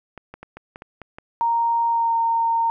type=clicks; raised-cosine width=0.5 ms; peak=-22 dBFS; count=8; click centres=0.177 / 0.34 / 0.43 / 0.57 / 0.759 / 0.821 / 1.017 / 1.185 s
type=tone with pitch glide; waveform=sine; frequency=930 to 918.8 Hz; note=A#5 to A#5; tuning=-4 to -25 cents; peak=-17 dBFS; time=1.41-2.7 s; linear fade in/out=0 ms; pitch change=-21 cents; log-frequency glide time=1.88-2.15 s
effects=none